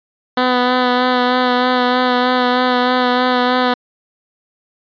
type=tone with vibrato; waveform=10% pulse; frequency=250 Hz; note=B3; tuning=21 cents sharp; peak=-4 dBFS; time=0.37-3.74 s; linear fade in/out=5 ms; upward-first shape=sine; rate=3.2 Hz; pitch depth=20 cents each way; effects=resampled to 11025 Hz